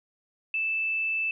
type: tone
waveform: sine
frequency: 2637 Hz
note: E7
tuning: in tune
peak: -25 dBFS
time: 0.54-1.31 s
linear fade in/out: 2 ms
effects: none